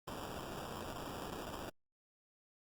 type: noise with sample-and-hold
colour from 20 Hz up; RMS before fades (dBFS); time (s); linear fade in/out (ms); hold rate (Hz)
blue; -45; 0.07-1.7; 10; 2100
effects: Opus 48 kbps